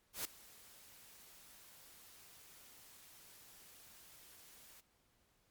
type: noise with ADSR envelope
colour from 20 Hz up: white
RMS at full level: -39 dBFS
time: 0.13-4.81 s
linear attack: 120 ms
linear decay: 3 ms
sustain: -21 dB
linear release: 12 ms
effects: pink hiss -75 dBFS RMS until 5.5 s + MP3 96 kbps